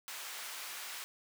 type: high-pass noise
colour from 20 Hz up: pink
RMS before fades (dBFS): -44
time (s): 0.08-1.04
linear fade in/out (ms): 0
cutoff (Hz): 1200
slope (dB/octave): 12
effects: none